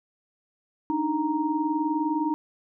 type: tone cluster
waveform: sine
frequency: 293.1 / 312.8 / 933 Hz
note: D4 / D#4 / A#5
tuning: -3 / +9 / +1 cents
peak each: -29 / -26 / -28 dBFS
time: 0.9-2.34 s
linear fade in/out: 0 ms
effects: none